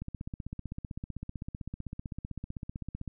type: click train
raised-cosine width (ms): 5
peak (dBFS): -25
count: 49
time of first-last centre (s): 0.02-3.077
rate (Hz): 15.7
effects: none